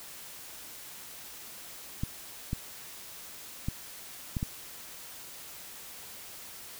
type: clicks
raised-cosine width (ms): 5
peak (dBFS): -18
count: 5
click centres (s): 2.035 / 2.531 / 3.685 / 4.368 / 4.429
effects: white hiss -46 dBFS RMS until 6.79 s